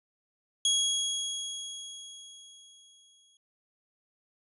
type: tone with exponential decay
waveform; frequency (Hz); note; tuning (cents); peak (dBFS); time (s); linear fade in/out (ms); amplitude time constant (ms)
25% pulse; 3315; G#7; -4; -19; 0.65-3.37; 2; 590
effects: resampled to 32000 Hz